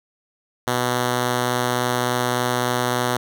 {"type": "tone", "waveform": "5% pulse", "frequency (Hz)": 123.47, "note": "B2", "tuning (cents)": 0, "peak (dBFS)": -8, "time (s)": [0.67, 3.17], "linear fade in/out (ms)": 5, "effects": []}